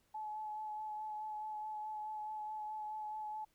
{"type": "tone with vibrato", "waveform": "sine", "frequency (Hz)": 856, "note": "A5", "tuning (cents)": -48, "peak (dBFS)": -40, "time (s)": [0.14, 3.45], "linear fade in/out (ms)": 10, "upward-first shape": "sine", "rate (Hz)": 4.7, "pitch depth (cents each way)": 17, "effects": ["pink hiss -75 dBFS RMS until 3.54 s"]}